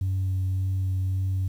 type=tone with vibrato; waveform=sine; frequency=94.3 Hz; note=F#2; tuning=33 cents sharp; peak=-21 dBFS; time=0.01-1.48 s; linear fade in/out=5 ms; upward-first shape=sine; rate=1.8 Hz; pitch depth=10 cents each way; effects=tanh soft clip ceiling -21 dBFS + 9-bit